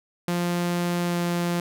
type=tone with pitch glide; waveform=sawtooth; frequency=174.61 to 173.5 Hz; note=F3 to F3; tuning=0 to -11 cents; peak=-19 dBFS; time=0.28-1.6 s; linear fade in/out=2 ms; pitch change=-11 cents; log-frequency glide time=1.06-1.17 s; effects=none